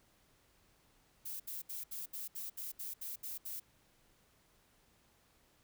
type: noise bursts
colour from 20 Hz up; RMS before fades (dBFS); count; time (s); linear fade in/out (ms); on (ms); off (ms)
violet; -43; 11; 1.25-3.6; 10; 150; 70
effects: pink hiss -70 dBFS RMS until 5.63 s